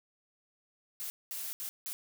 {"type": "noise bursts at uneven times", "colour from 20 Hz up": "blue", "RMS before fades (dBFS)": -39, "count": 4, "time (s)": [[1, 1.1], [1.31, 1.53], [1.6, 1.69], [1.86, 1.93]], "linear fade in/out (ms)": 0, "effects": []}